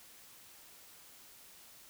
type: silence
effects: white hiss -57 dBFS RMS until 1.89 s